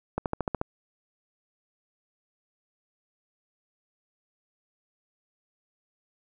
accelerating click train, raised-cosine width 1 ms, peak -13 dBFS, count 7, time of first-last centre 0.18-0.614 s, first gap 78 ms, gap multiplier 0.97, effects none

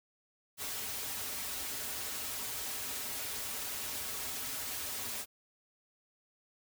white noise with comb filter, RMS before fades -39 dBFS, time 0.57-5.26 s, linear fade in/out 50 ms, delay 5.8 ms, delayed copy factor -0.8, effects none

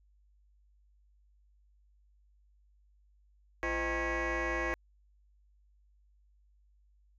sine tone with frequency modulation, 800 Hz, G5, 35 cents sharp, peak -28 dBFS, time 3.63-4.74 s, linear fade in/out 0 ms, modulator 285 Hz, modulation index 5, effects tanh soft clip ceiling -29 dBFS + added 50 Hz sine -63 dBFS peak until 7.18 s

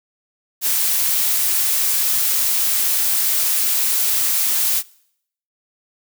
blue noise, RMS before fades -18 dBFS, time 0.61-4.83 s, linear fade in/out 50 ms, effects noise-tail reverb RT60 0.7 s tail -23 dB re dry

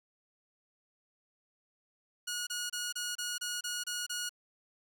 10% pulse tone bursts, 1447 Hz, F#6, 39 cents flat, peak -26 dBFS, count 9, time 2.27-4.294 s, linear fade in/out 10 ms, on 200 ms, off 28 ms, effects none

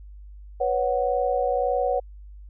sine chord, B suspended second, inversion none, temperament just, 493.9 / 555.6 / 740.8 Hz, B4 / C#5 / F#5, 0 / +4 / +2 cents, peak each -25 dBFS, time 0.6-2 s, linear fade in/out 10 ms, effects added 50 Hz sine -40 dBFS peak until 2.49 s

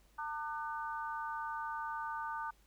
harmonic tone, 300 Hz, D4, 37 cents sharp, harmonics 3 / 4 / 5, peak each -40 / -42 / -44 dBFS, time 0.18-2.51 s, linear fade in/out 10 ms, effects added 50 Hz sine -65 dBFS peak until 2.66 s + pink hiss -70 dBFS RMS until 2.66 s

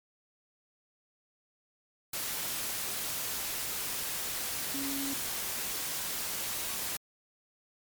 sine tone in noise, 276 Hz, C#4, 7 cents flat, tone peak -35 dBFS, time 4.74-5.14 s, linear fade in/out 5 ms, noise white, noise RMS -35 dBFS, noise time 2.13-6.97 s, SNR -3 dB, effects MP3 96 kbps

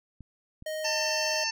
clicks, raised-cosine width 5 ms, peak -33 dBFS, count 2, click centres 0.207 / 0.624 s
square tone, 622.3 Hz, D#5, in tune, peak -32 dBFS, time 0.66-1.44 s, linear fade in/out 5 ms
harmonic tone, 896 Hz, A5, 31 cents sharp, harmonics 1 / 2 / 3 / 5 / 6 / 7, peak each -36 / -35 / -34 / -34 / -33 / -35 dBFS, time 0.84-1.51 s, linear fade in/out 10 ms
effects none

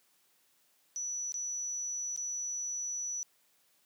sine tone with dropouts, 5920 Hz, F#8, in tune, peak -34 dBFS, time 0.96-3.23 s, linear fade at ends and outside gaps 0 ms, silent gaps 1.321-1.342 / 2.162-2.175 s, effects white hiss -70 dBFS RMS until 3.85 s + high-pass 150 Hz 12 dB/octave

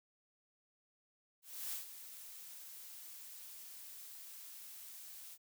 blue noise with ADSR envelope, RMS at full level -41 dBFS, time 1.42-5.38 s, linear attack 300 ms, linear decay 130 ms, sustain -11 dB, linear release 49 ms, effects none

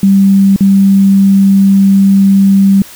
sine tone with dropouts, 195.8 Hz, G3, 2 cents flat, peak -3 dBFS, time 0.03-2.82 s, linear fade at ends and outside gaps 2 ms, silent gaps 0.562-0.607 s, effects white hiss -33 dBFS RMS until 2.95 s

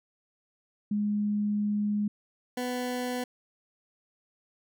sine / 20% pulse tone pair in turn, 207.7 / 248.7 Hz, G#3 / B3, 0 / +12 cents, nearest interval minor third, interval 312 cents, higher second, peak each -25 dBFS, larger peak neither, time 0.91-2.08 / 2.57-3.24 s, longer first, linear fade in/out 5 ms, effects none

